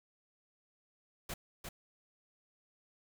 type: noise with echo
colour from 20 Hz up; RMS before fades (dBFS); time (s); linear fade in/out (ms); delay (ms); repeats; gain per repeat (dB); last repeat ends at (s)
pink; -41; 1.29-1.34; 5; 350; 1; -4; 1.69
effects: none